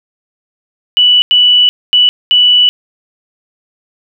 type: tone bursts at uneven times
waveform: sine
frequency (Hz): 2960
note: F#7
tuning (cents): 0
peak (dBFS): -4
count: 4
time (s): 0.97-1.22 / 1.31-1.69 / 1.93-2.09 / 2.31-2.69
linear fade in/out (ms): 0
effects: none